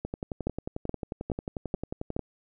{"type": "two click trains", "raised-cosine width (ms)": 2, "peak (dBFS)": [-19, -15], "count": [25, 5], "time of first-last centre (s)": [[0.05, 2.193], [0.47, 2.165]], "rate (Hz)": [11.2, 2.36], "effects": []}